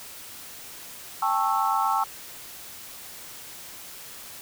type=chord; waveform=sine; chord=A dominant seventh; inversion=third; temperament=just; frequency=792 / 880 / 1100 / 1320 Hz; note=G5 / A5 / C#6 / E6; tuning=+18 / 0 / -14 / +2 cents; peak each=-27 / -26 / -27 / -27 dBFS; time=1.22-2.04 s; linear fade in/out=5 ms; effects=white hiss -42 dBFS RMS until 4.41 s